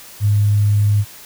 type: tone with sample-and-hold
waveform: sine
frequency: 103.4 Hz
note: G#2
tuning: 7 cents flat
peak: -11 dBFS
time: 0.2-1.05 s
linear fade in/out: 50 ms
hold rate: 11025 Hz
effects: white hiss -39 dBFS RMS until 1.25 s